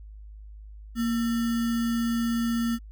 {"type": "tone with sample-and-hold", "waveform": "sine", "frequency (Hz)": 233.1, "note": "A#3", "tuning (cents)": 0, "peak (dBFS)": -23, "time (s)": [0.95, 2.79], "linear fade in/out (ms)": 50, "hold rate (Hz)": 1575, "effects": ["added 52 Hz sine -41 dBFS peak until 2.91 s"]}